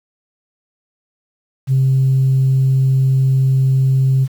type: tone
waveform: sine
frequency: 132.8 Hz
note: C3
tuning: 26 cents sharp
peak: -9 dBFS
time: 1.67-4.28 s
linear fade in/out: 50 ms
effects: tanh soft clip ceiling -7 dBFS + 7-bit